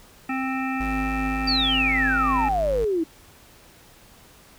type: harmonic tone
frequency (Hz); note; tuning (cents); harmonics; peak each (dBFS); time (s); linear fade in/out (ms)
263.3; C4; +11; 1 / 3 / 5 / 7 / 9 / 10; -26 / -31 / -33 / -34 / -36 / -36; 0.29-2.49; 5
type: tone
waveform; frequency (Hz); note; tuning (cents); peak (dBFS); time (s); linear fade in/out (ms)
square; 51.91; G#1; 0; -29; 0.8-2.85; 5
type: exponential sweep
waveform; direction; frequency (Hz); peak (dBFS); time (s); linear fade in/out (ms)
sine; down; 4756 to 311.1; -20; 1.47-3.04; 10
effects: pink hiss -51 dBFS RMS until 4.58 s